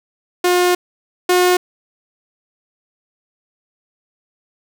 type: tone pair in turn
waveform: sawtooth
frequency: 357.6 / 360.5 Hz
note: F4 / F#4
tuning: +41 / -45 cents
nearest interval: unison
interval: 14 cents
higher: second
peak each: -8 / -7 dBFS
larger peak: second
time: 0.44-0.75 / 1.29-1.57 s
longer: first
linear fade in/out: 5 ms
effects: none